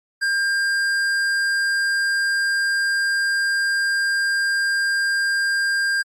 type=tone with tanh clipping; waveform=triangle; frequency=1600 Hz; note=G6; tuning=35 cents sharp; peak=-20 dBFS; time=0.21-6.03 s; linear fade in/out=20 ms; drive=17 dB; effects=Opus 48 kbps